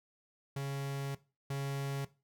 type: tone pair in turn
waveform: 45% pulse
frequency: 138.59 / 138.59 Hz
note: C#3 / C#3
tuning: 0 / 0 cents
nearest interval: unison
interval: 0 cents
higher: neither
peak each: -35 / -34 dBFS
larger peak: second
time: 0.56-1.15 / 1.5-2.05 s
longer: first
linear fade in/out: 5 ms
effects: noise-tail reverb RT60 0.3 s tail -18 dB re dry